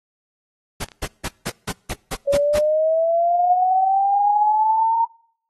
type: noise bursts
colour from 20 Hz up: pink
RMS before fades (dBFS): -26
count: 9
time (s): 0.8-2.592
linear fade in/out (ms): 10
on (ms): 48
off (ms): 170
type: clicks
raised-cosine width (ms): 0.2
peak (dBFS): -21 / -23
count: 2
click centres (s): 0.886 / 0.918
type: linear sweep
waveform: sine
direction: up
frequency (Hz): 558 to 923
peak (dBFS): -15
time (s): 2.27-5.05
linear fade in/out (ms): 10
effects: noise-tail reverb RT60 0.7 s tail -26 dB re dry + AAC 32 kbps